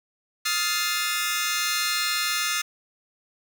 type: chord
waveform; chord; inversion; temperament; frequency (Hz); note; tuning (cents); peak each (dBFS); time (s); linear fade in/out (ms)
15% pulse; F dominant seventh; third; just; 1257.2 / 1396.9 / 1746.1 / 2095; Eb6 / F6 / A6 / C7; +18 / 0 / -14 / +2; -23; 0.45-2.62; 10
effects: none